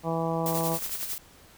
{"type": "harmonic tone", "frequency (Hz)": 164.4, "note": "E3", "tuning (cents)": -4, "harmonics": [1, 2, 3, 4, 5, 6, 7], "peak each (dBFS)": [-30, -34, -32, -33, -34, -36, -39], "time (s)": [0.03, 0.79], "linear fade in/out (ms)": 50}
{"type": "noise with tremolo", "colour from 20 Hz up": "blue", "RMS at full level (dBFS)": -31, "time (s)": [0.46, 1.18], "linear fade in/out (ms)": 0, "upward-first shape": "sine", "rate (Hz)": 11, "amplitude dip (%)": 55}
{"type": "clicks", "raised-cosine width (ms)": 0.5, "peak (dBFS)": -28, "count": 12, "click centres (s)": [0.527, 0.575, 0.608, 0.671, 0.718, 0.788, 0.824, 0.863, 0.895, 0.954, 1.03, 1.133]}
{"effects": ["pink hiss -54 dBFS RMS until 1.57 s"]}